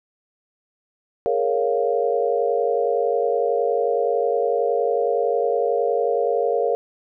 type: chord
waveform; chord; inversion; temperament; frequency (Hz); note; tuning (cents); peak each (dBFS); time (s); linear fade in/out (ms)
sine; Bb minor seventh; third; equal; 415.3 / 466.2 / 554.4 / 698.5; Ab4 / Bb4 / Db5 / F5; 0 / 0 / 0 / 0; -25 / -21 / -24 / -25; 1.26-6.75; 0
effects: none